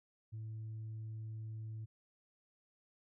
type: tone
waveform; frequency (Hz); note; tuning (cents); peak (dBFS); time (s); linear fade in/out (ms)
sine; 110; A2; 0; -40; 0.32-1.86; 20
effects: tanh soft clip ceiling -40 dBFS